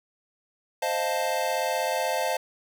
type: chord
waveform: square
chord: F dominant seventh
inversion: second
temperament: equal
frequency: 523.3 / 622.3 / 698.5 / 880 Hz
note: C5 / Eb5 / F5 / A5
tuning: 0 / 0 / 0 / 0 cents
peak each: -31 dBFS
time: 0.82-2.37 s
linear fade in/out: 5 ms
effects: none

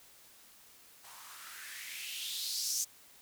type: noise with band-pass filter sweep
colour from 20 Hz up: violet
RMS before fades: -40 dBFS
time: 1.03-2.85 s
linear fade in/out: 20 ms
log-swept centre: 830 to 6400 Hz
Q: 3.9
effects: white hiss -59 dBFS RMS until 3.21 s

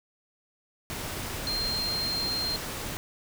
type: tone in noise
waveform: sine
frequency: 4186 Hz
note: C8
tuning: in tune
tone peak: -28 dBFS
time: 1.47-2.56 s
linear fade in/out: 0 ms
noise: pink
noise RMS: -35 dBFS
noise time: 0.9-2.97 s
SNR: +4 dB
effects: none

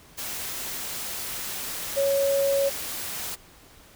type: tone in noise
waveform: sine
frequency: 554.4 Hz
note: C#5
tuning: in tune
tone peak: -20 dBFS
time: 1.96-2.7 s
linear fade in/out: 20 ms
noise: white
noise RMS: -33 dBFS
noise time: 0.17-3.36 s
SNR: +10 dB
effects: pink hiss -52 dBFS RMS until 3.95 s

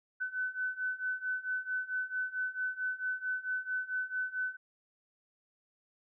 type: beating tone pair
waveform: sine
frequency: 1507 / 1511.5 Hz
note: F#6 / F#6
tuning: +31 / +36 cents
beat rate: 4.5 Hz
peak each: -37 / -35 dBFS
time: 0.2-4.57 s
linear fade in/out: 20 ms
effects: none

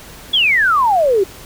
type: exponential sweep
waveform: sine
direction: down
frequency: 3470 to 368.3 Hz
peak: -10 dBFS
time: 0.33-1.24 s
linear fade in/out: 10 ms
effects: pink hiss -37 dBFS RMS until 1.45 s

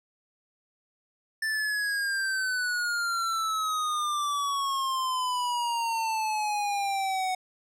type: exponential sweep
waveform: square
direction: down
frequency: 1774 to 740 Hz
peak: -27 dBFS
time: 1.42-7.35 s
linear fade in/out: 5 ms
effects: low-pass 11000 Hz 12 dB/octave

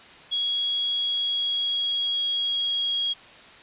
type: tone with pitch glide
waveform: sine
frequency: 3322 to 3288 Hz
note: G#7 to G#7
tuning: 0 to -18 cents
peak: -22 dBFS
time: 0.31-3.14 s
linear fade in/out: 20 ms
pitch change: -18 cents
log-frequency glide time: 0.96-2.96 s
effects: white hiss -47 dBFS RMS until 3.62 s + resampled to 8000 Hz

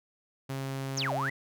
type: tone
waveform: sawtooth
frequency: 135.1 Hz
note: C#3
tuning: 44 cents flat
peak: -29 dBFS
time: 0.49-1.3 s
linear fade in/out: 10 ms
type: exponential two-way sweep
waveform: sine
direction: down then up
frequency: 7070 to 543 to 2082 Hz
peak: -29 dBFS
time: 0.97-1.3 s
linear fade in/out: 5 ms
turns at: 1.13 s
effects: none

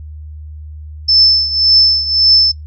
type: tone with tremolo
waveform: sine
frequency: 5274 Hz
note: E8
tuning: in tune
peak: -4 dBFS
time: 1.08-2.52 s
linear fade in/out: 10 ms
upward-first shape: triangle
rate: 1.8 Hz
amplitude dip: 80%
effects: noise-tail reverb RT60 0.2 s tail -26 dB re dry + added 76 Hz sine -27 dBFS peak until 2.66 s

